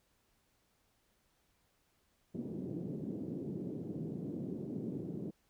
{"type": "band-pass noise", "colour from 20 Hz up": "pink", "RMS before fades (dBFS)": -41, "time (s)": [2.34, 5.31], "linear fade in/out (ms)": 10, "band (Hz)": [150, 370], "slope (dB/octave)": 24, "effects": ["pink hiss -75 dBFS RMS until 5.49 s"]}